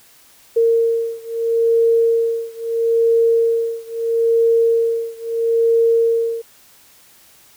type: beating tone pair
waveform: sine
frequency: 459.3 / 460.06 Hz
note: A#4 / A#4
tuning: -26 / -23 cents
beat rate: 0.76 Hz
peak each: -16 / -17 dBFS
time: 0.56-6.42 s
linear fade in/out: 10 ms
effects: white hiss -49 dBFS RMS until 7.56 s